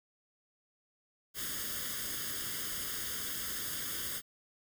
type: noise with comb filter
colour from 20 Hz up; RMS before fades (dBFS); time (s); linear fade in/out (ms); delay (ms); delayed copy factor
white; -38; 1.34-4.22; 50; 0.6; +0.8
effects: none